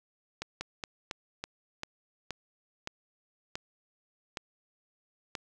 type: slowing click train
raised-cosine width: 0.2 ms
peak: -18 dBFS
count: 11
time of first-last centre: 0.42-5.352 s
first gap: 190 ms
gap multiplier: 1.2
effects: none